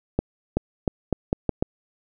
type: accelerating click train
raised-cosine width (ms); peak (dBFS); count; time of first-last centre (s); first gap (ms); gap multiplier
2; -7; 7; 0.19-1.625; 380; 0.81
effects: none